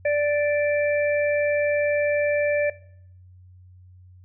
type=harmonic tone; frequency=586 Hz; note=D5; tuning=4 cents flat; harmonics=1 / 3 / 4; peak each=-19 / -29 / -31 dBFS; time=0.05-2.7 s; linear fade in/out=5 ms; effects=noise-tail reverb RT60 0.7 s tail -20 dB re dry + added 91 Hz sine -46 dBFS peak until 4.24 s